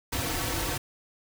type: noise with comb filter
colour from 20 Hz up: pink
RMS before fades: -30 dBFS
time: 0.12-0.78 s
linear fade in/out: 10 ms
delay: 4.9 ms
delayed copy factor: -1
effects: none